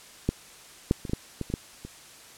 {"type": "clicks", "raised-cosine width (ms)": 3, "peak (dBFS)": [-10, -7, -22, -21, -12, -17, -23, -13, -25], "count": 9, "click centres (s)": [0.29, 0.911, 1.052, 1.096, 1.134, 1.413, 1.501, 1.539, 1.85], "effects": ["white hiss -49 dBFS RMS until 2.37 s", "low-pass 10000 Hz 12 dB/octave"]}